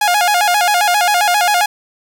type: tone with vibrato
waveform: sawtooth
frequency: 769 Hz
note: G5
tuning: 33 cents flat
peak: -7 dBFS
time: 0.01-1.66 s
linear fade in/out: 5 ms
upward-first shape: square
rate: 7.5 Hz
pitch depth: 140 cents each way
effects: none